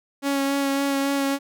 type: tone with vibrato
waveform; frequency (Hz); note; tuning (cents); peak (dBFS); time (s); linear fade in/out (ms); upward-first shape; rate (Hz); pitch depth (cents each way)
sawtooth; 277.2; C#4; 0; -17; 0.22-1.39; 50; sine; 3.6; 16
effects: none